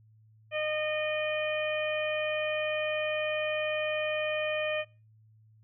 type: harmonic tone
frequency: 613 Hz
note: D#5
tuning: 26 cents flat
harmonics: 1 / 2 / 3 / 4 / 5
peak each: -30 / -42 / -38 / -34 / -41 dBFS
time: 0.51-4.85 s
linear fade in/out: 50 ms
effects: noise-tail reverb RT60 0.3 s tail -21 dB re dry + added 109 Hz sine -57 dBFS peak until 5.63 s